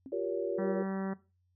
sine tone with exponential decay, 266.8 Hz, C4, 34 cents sharp, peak -38 dBFS, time 0.06-0.18 s, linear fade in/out 1 ms, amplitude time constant 25 ms
sine chord, G half-diminished seventh, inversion third, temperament just, 352.8 / 392 / 470.4 / 564.5 Hz, F4 / G4 / Bb4 / Db5, +18 / 0 / +16 / +31 cents, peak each -36 dBFS, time 0.12-0.83 s, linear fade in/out 5 ms
harmonic tone, 192.7 Hz, G3, 29 cents flat, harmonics 1 / 2 / 3 / 4 / 5 / 6 / 7 / 8 / 9 / 10, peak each -34 / -40 / -44 / -46 / -48 / -50 / -51 / -52 / -53 / -54 dBFS, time 0.58-1.14 s, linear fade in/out 10 ms
effects noise-tail reverb RT60 0.3 s tail -18 dB re dry + added 90 Hz sine -70 dBFS peak until 1.55 s

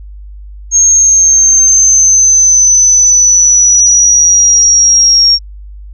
sine exponential sweep, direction down, 6500 to 5550 Hz, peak -3 dBFS, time 0.71-5.39 s, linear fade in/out 50 ms, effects added 50 Hz sine -26 dBFS peak until 5.93 s

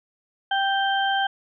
harmonic tone, 784 Hz, G5, in tune, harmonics 1 / 2 / 4, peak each -22 / -25 / -28 dBFS, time 0.51-1.27 s, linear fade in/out 5 ms, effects none

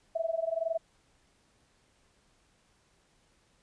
sine tone with amplitude modulation, 657 Hz, E5, 6 cents flat, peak -25 dBFS, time 0.15-0.78 s, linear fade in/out 10 ms, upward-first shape sine, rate 21.7 Hz, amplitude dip 90%, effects pink hiss -68 dBFS RMS until 3.62 s + resampled to 22050 Hz

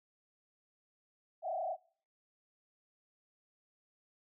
sine tone with frequency modulation, 698.5 Hz, F5, in tune, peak -34 dBFS, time 1.42-1.77 s, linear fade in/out 50 ms, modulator 30.9 Hz, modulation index 2.3, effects noise-tail reverb RT60 0.5 s tail -24 dB re dry

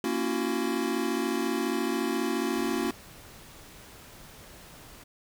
square chord, F# dominant seventh, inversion first, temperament equal with one note detuned, 233.1 / 277.2 / 335.6 / 370 Hz, A#3 / C#4 / E4 / F#4, 0 / 0 / +31 / 0 cents, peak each -33 dBFS, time 0.04-2.91 s, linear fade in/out 2 ms
pink noise, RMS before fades -49 dBFS, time 2.55-5.04 s, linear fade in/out 10 ms
effects none

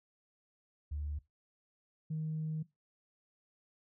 sine tone pair in turn, 73.9 / 156.59 Hz, D2 / D#3, +11 / +11 cents, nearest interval octave + minor second, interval 1300 cents, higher second, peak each -35 / -33 dBFS, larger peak second, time 0.91-1.19 / 2.1-2.63 s, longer second, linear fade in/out 10 ms, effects noise-tail reverb RT60 0.2 s tail -19 dB re dry + tanh soft clip ceiling -30 dBFS

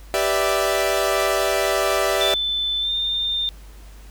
sawtooth chord, E minor seventh, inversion first, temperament equal, 392 / 493.9 / 587.3 / 659.3 Hz, G4 / B4 / D5 / E5, 0 / 0 / 0 / 0 cents, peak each -20 / -24 / -19 / -19 dBFS, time 0.14-2.34 s, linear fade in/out 0 ms
sine tone with pitch glide, 3520 to 3611 Hz, A7 to A7, 0 to +44 cents, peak -20 dBFS, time 2.21-3.49 s, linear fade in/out 0 ms, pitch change +44 cents, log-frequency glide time 2.8-2.91 s
effects added 50 Hz sine -39 dBFS peak until 4.1 s + pink hiss -50 dBFS RMS until 4.1 s

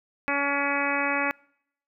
harmonic tone, 282.6 Hz, C#4, 34 cents sharp, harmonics 1 / 2 / 3 / 4 / 5 / 6 / 7 / 8 / 9, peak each -32 / -32 / -32 / -32 / -32 / -32 / -32 / -32 / -32 dBFS, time 0.28-1.31 s, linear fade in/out 0 ms, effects noise-tail reverb RT60 0.7 s tail -26 dB re dry

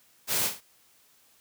white noise with echo, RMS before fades -27 dBFS, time 0.27-0.51 s, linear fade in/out 50 ms, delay 51 ms, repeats 2, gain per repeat -9 dB, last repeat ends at 0.612 s, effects white hiss -62 dBFS RMS until 1.4 s + high-pass 60 Hz 12 dB/octave

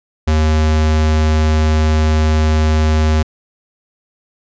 square tone, 77.78 Hz, D#2, in tune, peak -11 dBFS, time 0.27-3.23 s, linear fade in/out 10 ms, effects resampled to 16000 Hz

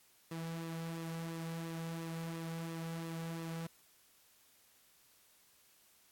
sawtooth tone with flanger, 164.81 Hz, E3, in tune, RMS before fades -42 dBFS, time 0.31-3.67 s, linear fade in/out 5 ms, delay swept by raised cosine 1.3 to 3.3 ms, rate 2.9 Hz, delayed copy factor -0.5, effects white hiss -67 dBFS RMS until 6.11 s + AAC 64 kbps

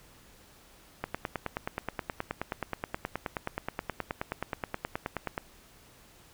click train, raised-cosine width 0.5 ms, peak -16 dBFS, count 42, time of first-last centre 1.04-5.379 s, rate 9.45 Hz, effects pink hiss -57 dBFS RMS until 6.33 s

